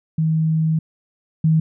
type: tone pair in turn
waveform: sine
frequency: 159.1 / 159.1 Hz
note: D#3 / D#3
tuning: +39 / +39 cents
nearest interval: unison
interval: 0 cents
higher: neither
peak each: -15 / -12 dBFS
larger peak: second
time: 0.18-0.79 / 1.44-1.6 s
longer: first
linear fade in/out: 5 ms
effects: none